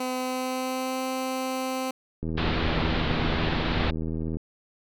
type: tone with pitch glide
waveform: 15% pulse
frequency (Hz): 255 to 260.2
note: C4 to C4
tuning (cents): -44 to -9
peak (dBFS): -21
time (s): 0-1.91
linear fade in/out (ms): 5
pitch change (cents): +35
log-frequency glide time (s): 0.14-1.03
type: click train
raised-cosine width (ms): 3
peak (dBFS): -19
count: 173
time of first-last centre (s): 2.23-4.369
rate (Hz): 80.4
type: low-pass noise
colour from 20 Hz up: pink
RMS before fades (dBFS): -27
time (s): 2.37-3.91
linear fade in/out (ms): 10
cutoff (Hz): 4200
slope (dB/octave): 48
effects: none